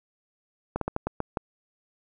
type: slowing click train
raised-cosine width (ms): 1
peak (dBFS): -13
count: 7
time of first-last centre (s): 0.76-1.372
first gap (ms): 53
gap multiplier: 1.26
effects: none